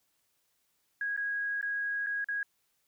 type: tone with dropouts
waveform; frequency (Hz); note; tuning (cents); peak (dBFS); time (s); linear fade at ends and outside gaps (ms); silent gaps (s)
sine; 1648; G#6; -14; -30; 1.01-2.43; 2; 1.165-1.175 / 1.613-1.627 / 2.063-2.068 / 2.244-2.286
effects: white hiss -75 dBFS RMS until 2.87 s